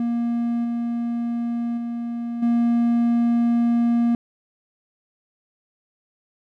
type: tone with level steps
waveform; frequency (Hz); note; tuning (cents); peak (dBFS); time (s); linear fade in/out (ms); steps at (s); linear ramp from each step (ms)
triangle; 235.6; A#3; +19; -18 / -20 / -23 / -14; 0-4.15; 2; 0.64 / 1.77 / 2.42; 10
effects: none